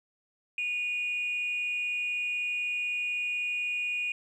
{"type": "tone pair together", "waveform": "sine", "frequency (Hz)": [2461, 2793], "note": ["D#7", "F7"], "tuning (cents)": [-20, -1], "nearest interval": "major second", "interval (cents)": 219, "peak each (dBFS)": [-28, -37], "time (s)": [0.58, 4.12], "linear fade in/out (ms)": 2, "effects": ["tanh soft clip ceiling -23 dBFS", "11-bit"]}